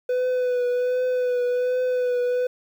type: tone with vibrato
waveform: triangle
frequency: 498.2 Hz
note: B4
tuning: 15 cents sharp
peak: -18 dBFS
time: 0.09-2.47 s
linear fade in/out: 5 ms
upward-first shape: triangle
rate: 1.3 Hz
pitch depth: 30 cents each way
effects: 9-bit